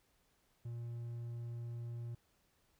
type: tone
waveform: triangle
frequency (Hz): 118.1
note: A#2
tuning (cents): +23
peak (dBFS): -39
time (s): 0.65-2.15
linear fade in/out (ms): 5
effects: pink hiss -75 dBFS RMS until 2.79 s